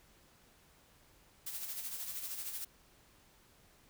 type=noise with tremolo; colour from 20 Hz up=blue; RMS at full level=-40 dBFS; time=1.46-2.65 s; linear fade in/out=10 ms; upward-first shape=sine; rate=13 Hz; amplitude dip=50%; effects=pink hiss -65 dBFS RMS until 3.89 s